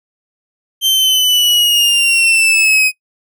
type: linear sweep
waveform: 40% pulse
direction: down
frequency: 3136 to 2513 Hz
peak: -8 dBFS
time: 0.81-2.92 s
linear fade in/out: 50 ms
effects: noise-tail reverb RT60 0.1 s tail -21 dB re dry